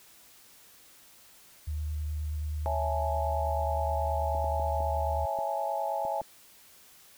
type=tone with vibrato; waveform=sine; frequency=76 Hz; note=D#2; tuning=40 cents flat; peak=-30 dBFS; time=1.67-5.26 s; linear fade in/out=10 ms; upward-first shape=square; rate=9.4 Hz; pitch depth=14 cents each way
type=chord; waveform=sine; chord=A major seventh; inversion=first; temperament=equal; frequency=554.4 / 659.3 / 830.6 / 880 Hz; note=C#5 / E5 / G#5 / A5; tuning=0 / 0 / 0 / 0 cents; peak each=-36 / -33 / -32 / -37 dBFS; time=2.66-6.21 s; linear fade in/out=0 ms
type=clicks; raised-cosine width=2 ms; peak=-32 dBFS; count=7; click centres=4.35 / 4.444 / 4.597 / 4.805 / 5.388 / 6.051 / 6.216 s
effects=white hiss -56 dBFS RMS until 7.17 s